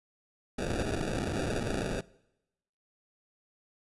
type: noise with sample-and-hold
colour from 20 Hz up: violet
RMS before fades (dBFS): -32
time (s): 0.58-2.01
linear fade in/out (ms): 5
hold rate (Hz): 1050
effects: noise-tail reverb RT60 0.9 s tail -22 dB re dry + resampled to 24000 Hz